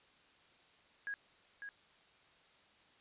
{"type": "tone with echo", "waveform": "sine", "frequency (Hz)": 1651, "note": "G#6", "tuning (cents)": -11, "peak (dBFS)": -38, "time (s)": [1.07, 1.14], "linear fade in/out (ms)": 0, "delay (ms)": 550, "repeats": 1, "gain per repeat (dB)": -6, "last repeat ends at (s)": 1.69, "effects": ["white hiss -66 dBFS RMS until 3 s", "resampled to 8000 Hz"]}